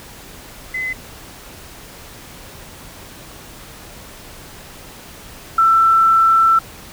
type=tone pair in turn; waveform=sine; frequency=2031 / 1334.6 Hz; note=B6 / E6; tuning=+48 / +21 cents; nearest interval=perfect fifth; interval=727 cents; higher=first; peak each=-20 / -9 dBFS; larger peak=second; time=0.74-0.93 / 5.58-6.59 s; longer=second; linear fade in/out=5 ms; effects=pink hiss -38 dBFS RMS until 6.92 s